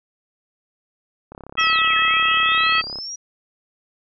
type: click train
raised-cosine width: 1 ms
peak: -23 dBFS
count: 58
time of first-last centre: 1.32-2.987 s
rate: 34.2 Hz
type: harmonic tone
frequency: 648 Hz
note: E5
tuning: 30 cents flat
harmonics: 2 / 3 / 4 / 5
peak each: -19 / -22 / -20 / -22 dBFS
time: 1.57-2.82 s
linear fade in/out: 20 ms
type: linear two-way sweep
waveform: sine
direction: down then up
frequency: 5800 to 1697 to 5800 Hz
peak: -28 dBFS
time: 1.59-3.16 s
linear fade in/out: 10 ms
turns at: 1.97 s
effects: none